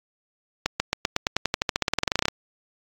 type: accelerating click train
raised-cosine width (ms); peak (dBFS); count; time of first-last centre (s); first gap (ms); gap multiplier
0.2; -4; 24; 0.66-2.283; 140; 0.93
effects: AAC 48 kbps